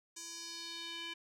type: tone with band-pass filter sweep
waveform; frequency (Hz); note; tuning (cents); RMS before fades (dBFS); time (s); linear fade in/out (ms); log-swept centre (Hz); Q
square; 335.3; E4; +30; -45; 0.16-1.14; 10; 6800 to 2800; 2.7
effects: none